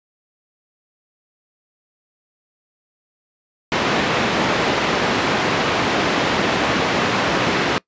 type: band-pass noise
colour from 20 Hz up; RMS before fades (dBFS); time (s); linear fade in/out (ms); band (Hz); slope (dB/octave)
pink; -19; 3.72-7.78; 0; 190 to 3300; 12
effects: noise-tail reverb RT60 0.1 s tail -23 dB re dry + resampled to 16000 Hz